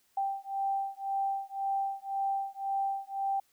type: beating tone pair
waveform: sine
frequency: 784 / 785.9 Hz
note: G5 / G5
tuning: 0 / +4 cents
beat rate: 1.9 Hz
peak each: -33 / -33 dBFS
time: 0.17-3.4 s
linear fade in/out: 5 ms
effects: white hiss -70 dBFS RMS until 3.52 s